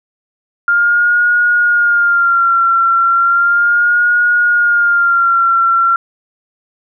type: tone with vibrato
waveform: sine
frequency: 1400 Hz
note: F6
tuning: 4 cents sharp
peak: -8 dBFS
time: 0.68-5.96 s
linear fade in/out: 2 ms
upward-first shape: sine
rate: 0.35 Hz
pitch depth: 50 cents each way
effects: none